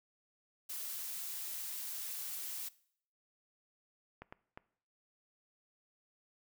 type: noise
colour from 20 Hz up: blue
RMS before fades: -42 dBFS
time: 0.69-2.69 s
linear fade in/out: 10 ms
type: clicks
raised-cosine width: 0.5 ms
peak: -32 dBFS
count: 3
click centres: 4.22 / 4.325 / 4.575 s
effects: noise-tail reverb RT60 0.6 s tail -20 dB re dry